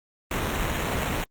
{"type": "noise with sample-and-hold", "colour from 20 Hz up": "pink", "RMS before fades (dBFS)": -27, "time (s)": [0.31, 1.24], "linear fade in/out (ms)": 2, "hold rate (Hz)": 4900, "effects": ["Opus 32 kbps"]}